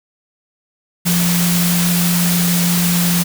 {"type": "tone in noise", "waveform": "sine", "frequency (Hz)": 174.61, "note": "F3", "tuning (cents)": 0, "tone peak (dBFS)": -14, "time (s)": [1.05, 3.24], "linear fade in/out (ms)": 20, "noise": "white", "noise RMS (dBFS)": -19, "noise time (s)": [1.05, 3.24], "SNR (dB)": 2, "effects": []}